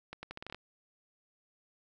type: accelerating click train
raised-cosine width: 0.3 ms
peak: -26 dBFS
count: 9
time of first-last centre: 0.13-0.546 s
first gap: 100 ms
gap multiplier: 0.8
effects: none